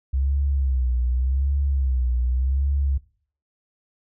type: tone with vibrato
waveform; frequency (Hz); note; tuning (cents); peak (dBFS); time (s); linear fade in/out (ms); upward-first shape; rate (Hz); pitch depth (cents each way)
sine; 65.41; C2; 0; -19; 0.13-2.98; 10; sine; 0.86; 120
effects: noise-tail reverb RT60 0.5 s tail -19 dB re dry